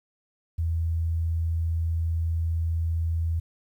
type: tone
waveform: sine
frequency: 82.41 Hz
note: E2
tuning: in tune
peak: -23 dBFS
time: 0.58-3.4 s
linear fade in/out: 10 ms
effects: 10-bit